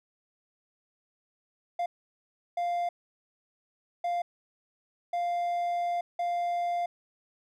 triangle tone bursts at uneven times, 698 Hz, F5, 1 cent flat, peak -25 dBFS, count 5, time 1.79-1.86 / 2.57-2.89 / 4.04-4.22 / 5.13-6.01 / 6.19-6.86 s, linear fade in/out 5 ms, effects none

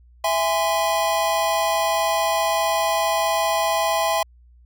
square chord, E augmented, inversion none, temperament just, 659.3 / 824.1 / 1030.1 Hz, E5 / G#5 / B#5, 0 / -14 / -27 cents, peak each -23 / -24 / -25 dBFS, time 0.24-4.23 s, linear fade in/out 5 ms, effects added 60 Hz sine -48 dBFS peak until 4.65 s

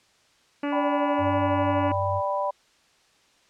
harmonic tone, 287.6 Hz, D4, 36 cents flat, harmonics 1 / 2 / 3 / 4 / 5 / 6 / 7 / 8 / 9 / 10, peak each -26 / -32 / -36 / -38 / -40 / -42 / -43 / -44 / -45 / -46 dBFS, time 0.63-1.92 s, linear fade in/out 5 ms
sine chord, G major, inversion second, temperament equal, 587.3 / 784 / 987.8 Hz, D5 / G5 / B5, 0 / 0 / 0 cents, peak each -27 / -31 / -27 dBFS, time 0.72-2.51 s, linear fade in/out 10 ms
sine tone with pitch glide, 97 to 96.33 Hz, G2 to G2, -18 to -30 cents, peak -28 dBFS, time 1.18-2.22 s, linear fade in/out 50 ms, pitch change -12 cents, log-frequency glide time 1.79-1.95 s
effects white hiss -61 dBFS RMS until 3.49 s + low-pass 6000 Hz 12 dB/octave

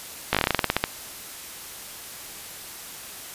slowing click train, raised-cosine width 0.3 ms, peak -3 dBFS, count 14, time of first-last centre 0.33-0.84 s, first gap 17 ms, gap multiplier 1.13, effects white hiss -39 dBFS RMS until 3.34 s + resampled to 32000 Hz

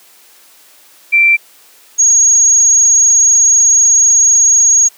sine tone pair in turn, 2349 / 6608 Hz, D7 / G#8, 0 / -10 cents, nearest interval octave + tritone, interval 1790 cents, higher second, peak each -5 dBFS, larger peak neither, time 1.12-1.37 / 1.98-4.89 s, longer second, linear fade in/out 20 ms, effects white hiss -44 dBFS RMS until 4.97 s + high-pass 300 Hz 12 dB/octave

